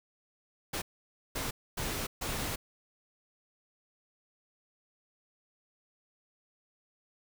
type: noise bursts at uneven times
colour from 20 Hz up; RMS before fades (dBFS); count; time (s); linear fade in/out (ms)
pink; -35; 4; 0.73-0.82 / 1.35-1.51 / 1.77-2.07 / 2.21-2.56; 10
effects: none